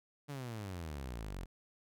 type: exponential sweep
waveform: sawtooth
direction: down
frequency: 148.7 to 42.04 Hz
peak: -37 dBFS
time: 0.28-1.46 s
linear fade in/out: 20 ms
effects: none